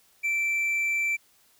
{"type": "tone", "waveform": "triangle", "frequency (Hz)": 2337, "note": "D7", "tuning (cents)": -9, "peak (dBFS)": -22, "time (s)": [0.23, 1.17], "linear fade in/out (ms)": 20, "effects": ["white hiss -62 dBFS RMS until 1.59 s"]}